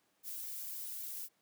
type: noise with flanger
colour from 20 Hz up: violet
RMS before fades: -43 dBFS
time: 0.23-1.29 s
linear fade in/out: 50 ms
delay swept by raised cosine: 1.5 to 2.27 ms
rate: 3.8 Hz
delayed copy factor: -0.75
effects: pink hiss -75 dBFS RMS until 1.41 s + high-pass 200 Hz 12 dB/octave